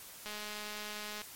click train, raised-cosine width 0.2 ms, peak -25 dBFS, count 202, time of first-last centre 0.26-1.217 s, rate 210 Hz, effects white hiss -50 dBFS RMS until 1.35 s + MP3 64 kbps

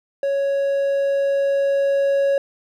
triangle tone with level ramp, 555 Hz, C#5, 2 cents sharp, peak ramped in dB -16 to -13 dBFS, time 0.23-2.38 s, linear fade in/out 2 ms, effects none

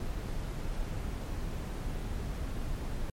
brown noise, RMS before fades -35 dBFS, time 0-3.1 s, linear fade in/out 2 ms, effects MP3 64 kbps

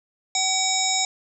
harmonic tone, 760 Hz, F#5, 46 cents sharp, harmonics 1 / 3 / 5 / 7 / 9 / 10, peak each -27 / -29 / -26 / -28 / -25 / -29 dBFS, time 0.35-1.05 s, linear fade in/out 2 ms, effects none

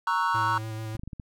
triangle chord, F# dominant seventh, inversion first, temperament equal, 932.3 / 1108.7 / 1318.5 / 1480 Hz, A#5 / C#6 / E6 / F#6, 0 / 0 / 0 / 0 cents, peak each -25 / -26 / -28 / -29 dBFS, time 0.07-0.58 s, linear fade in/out 2 ms
square tone with vibrato, 110.1 Hz, A2, 2 cents sharp, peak -33 dBFS, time 0.34-0.97 s, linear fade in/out 10 ms, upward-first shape square, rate 6.8 Hz, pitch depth 14 cents each way
clicks, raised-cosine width 5 ms, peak -25 dBFS, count 6, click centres 0.952 / 0.995 / 1.035 / 1.076 / 1.132 / 1.198 s
effects none

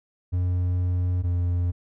triangle tone pair in turn, 89.7 / 88.01 Hz, F2 / F2, +47 / +14 cents, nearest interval unison, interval 33 cents, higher first, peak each -19 dBFS, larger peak neither, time 0.32-1.23 / 1.23-1.72 s, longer first, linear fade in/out 20 ms, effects none

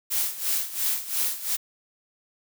blue noise with tremolo, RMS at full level -24 dBFS, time 0.1-1.57 s, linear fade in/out 20 ms, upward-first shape sine, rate 2.9 Hz, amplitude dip 80%, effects none

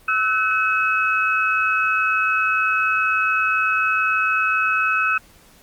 sine tone cluster, 1301 / 1505 / 2566 Hz, E6 / F#6 / E7, -23 / +29 / -47 cents, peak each -21 dBFS, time 0.08-5.18 s, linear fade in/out 5 ms, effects pink hiss -51 dBFS RMS until 5.62 s + Opus 32 kbps

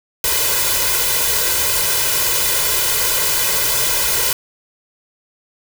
white noise with comb filter, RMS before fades -17 dBFS, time 0.24-4.33 s, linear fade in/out 2 ms, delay 2 ms, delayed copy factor +1, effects none

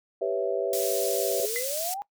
sine chord, C# half-diminished seventh, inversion second, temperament equal, 392 / 493.9 / 554.4 / 659.3 Hz, G4 / B4 / C#5 / E5, 0 / 0 / 0 / 0 cents, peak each -30 dBFS, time 0.21-1.46 s, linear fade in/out 10 ms
pink high-pass noise, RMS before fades -32 dBFS, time 0.73-1.94 s, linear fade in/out 2 ms, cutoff 6100 Hz, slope 12 dB/octave
sine exponential sweep, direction up, 388.8 to 830.6 Hz, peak -31 dBFS, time 1.4-2.02 s, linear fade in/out 0 ms
sine tone with exponential decay, 2034 Hz, C7, 50 cents flat, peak -26 dBFS, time 1.56-1.69 s, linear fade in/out 0 ms, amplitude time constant 28 ms
effects noise-tail reverb RT60 0.1 s tail -20 dB re dry

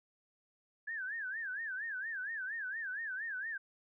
sine tone with vibrato, 1661.2 Hz, G#6, in tune, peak -37 dBFS, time 0.87-3.58 s, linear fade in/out 10 ms, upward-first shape sine, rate 4.3 Hz, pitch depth 190 cents each way, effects none

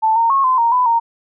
sine tone with pitch steps, 881 / 920 / 1091 / 1027 / 930 / 999 / 926 Hz, A5 / A#5 / C#6 / C6 / A#5 / B5 / A#5, +2 / -23 / -28 / -33 / -4 / +20 / -12 cents, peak -11 dBFS, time 0.02-1 s, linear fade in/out 20 ms, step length 140 ms, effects none

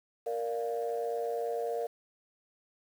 sine chord, Bb major, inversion none, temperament equal with one note detuned, 466.2 / 589.4 / 698.5 Hz, Bb4 / D5 / F5, 0 / +6 / 0 cents, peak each -32 / -37 / -36 dBFS, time 0.26-1.87 s, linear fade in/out 10 ms, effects tanh soft clip ceiling -23 dBFS + 9-bit

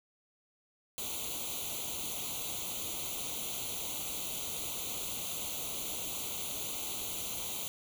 white noise with comb filter, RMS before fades -38 dBFS, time 0.98-7.68 s, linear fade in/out 0 ms, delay 0.29 ms, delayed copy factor +1, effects none

